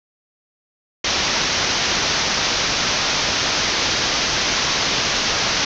white low-pass noise, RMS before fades -20 dBFS, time 1.04-5.65 s, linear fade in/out 5 ms, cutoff 6300 Hz, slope 96 dB/octave, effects none

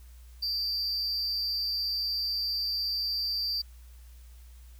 triangle tone with amplitude modulation, 4699 Hz, D8, in tune, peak -24 dBFS, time 0.42-3.62 s, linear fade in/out 10 ms, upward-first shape sine, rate 216 Hz, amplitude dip 65%, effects added 60 Hz sine -47 dBFS peak until 4.79 s + white hiss -62 dBFS RMS until 4.79 s

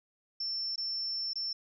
sine tone with dropouts, 5380 Hz, E8, 34 cents sharp, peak -32 dBFS, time 0.4-1.53 s, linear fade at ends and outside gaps 5 ms, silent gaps 0.759-0.778 / 1.334-1.356 s, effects none

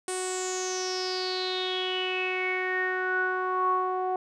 sawtooth tone with low-pass filter sweep, 370 Hz, F#4, in tune, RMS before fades -29 dBFS, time 0.08-4.16 s, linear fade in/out 2 ms, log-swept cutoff 8900 to 850 Hz, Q 9.2, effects none

